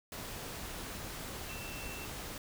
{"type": "tone in noise", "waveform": "sine", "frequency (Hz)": 2683, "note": "E7", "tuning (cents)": 30, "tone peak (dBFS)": -47, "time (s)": [1.49, 2.05], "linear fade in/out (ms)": 2, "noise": "pink", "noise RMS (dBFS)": -43, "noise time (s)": [0.12, 2.38], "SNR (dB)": -7, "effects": []}